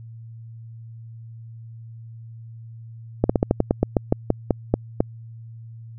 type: slowing click train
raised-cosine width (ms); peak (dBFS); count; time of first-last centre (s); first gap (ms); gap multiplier
2; -3; 14; 3.24-5.005; 55; 1.14
effects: added 114 Hz sine -37 dBFS peak until 5.98 s